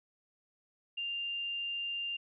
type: tone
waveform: sine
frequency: 2794 Hz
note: F7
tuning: in tune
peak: -34 dBFS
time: 0.97-2.17 s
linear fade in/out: 10 ms
effects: none